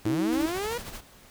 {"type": "linear sweep", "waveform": "sawtooth", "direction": "up", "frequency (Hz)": [98, 490.6], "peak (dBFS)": -25, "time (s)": [0.05, 0.78], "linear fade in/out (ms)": 5}
{"type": "tone", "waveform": "sine", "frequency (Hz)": 321.1, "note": "E4", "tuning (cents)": -45, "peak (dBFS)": -24, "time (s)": [0.06, 0.46], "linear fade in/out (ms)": 5}
{"type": "noise with tremolo", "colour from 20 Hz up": "pink", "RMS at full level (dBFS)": -38, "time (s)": [0.32, 1.01], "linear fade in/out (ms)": 10, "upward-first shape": "sine", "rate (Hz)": 13, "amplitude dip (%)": 55}
{"effects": ["pink hiss -53 dBFS RMS until 1.3 s"]}